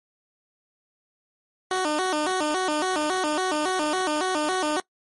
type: tone with vibrato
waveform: 15% pulse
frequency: 335.6 Hz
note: E4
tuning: 31 cents sharp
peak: -16 dBFS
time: 1.71-4.8 s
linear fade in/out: 2 ms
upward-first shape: square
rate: 3.6 Hz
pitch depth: 180 cents each way
effects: noise-tail reverb RT60 0.1 s tail -22 dB re dry + MP3 48 kbps